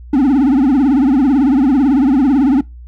triangle tone with vibrato, 271.6 Hz, C#4, 35 cents flat, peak -6 dBFS, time 0.13-2.61 s, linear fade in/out 5 ms, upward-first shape triangle, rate 18 Hz, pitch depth 210 cents each way, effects noise-tail reverb RT60 0.2 s tail -22 dB re dry + added 60 Hz sine -31 dBFS peak until 2.87 s

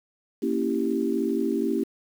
sine chord, A# diminished seventh, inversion none, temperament equal, 233.1 / 277.2 / 329.6 / 392 Hz, A#3 / C#4 / E4 / G4, 0 / 0 / 0 / 0 cents, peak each -28 dBFS, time 0.42-1.84 s, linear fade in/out 10 ms, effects 8-bit

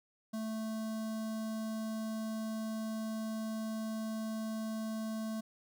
square tone with notch filter, 220 Hz, A3, in tune, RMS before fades -38 dBFS, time 0.33-5.41 s, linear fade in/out 10 ms, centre 2300 Hz, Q 0.94, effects none

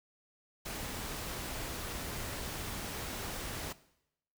pink noise, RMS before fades -40 dBFS, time 0.65-3.73 s, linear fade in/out 10 ms, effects noise-tail reverb RT60 0.8 s tail -18 dB re dry

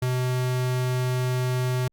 square tone, 126.6 Hz, B2, 43 cents sharp, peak -23 dBFS, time 0.02-1.88 s, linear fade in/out 5 ms, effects Opus 48 kbps

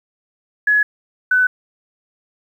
sine tone pair in turn, 1690 / 1501.7 Hz, G#6 / F#6, +30 / +25 cents, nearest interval major second, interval 205 cents, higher first, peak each -11 dBFS, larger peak neither, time 0.67-0.83 / 1.31-1.47 s, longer neither, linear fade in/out 5 ms, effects 8-bit

